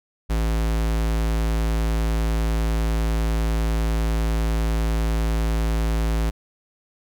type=tone; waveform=square; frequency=55 Hz; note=A1; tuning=in tune; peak=-20 dBFS; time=0.29-6.31 s; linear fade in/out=20 ms; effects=none